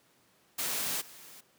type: noise with level steps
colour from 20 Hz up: white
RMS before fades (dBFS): -33 / -51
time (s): 0.58-1.41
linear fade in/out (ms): 10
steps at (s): 1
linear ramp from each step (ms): 20
effects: pink hiss -66 dBFS RMS until 1.58 s + high-pass 150 Hz 12 dB/octave